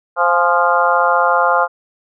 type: harmonic tone with a mistuned harmonic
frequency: 174.61 Hz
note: F3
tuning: in tune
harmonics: 3 / 4 / 5 / 6 / 7 / 8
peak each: -18 / -18 / -18 / -18 / -18 / -18 dBFS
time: 0.16-1.68 s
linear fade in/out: 50 ms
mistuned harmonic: 5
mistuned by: -48 cents
effects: none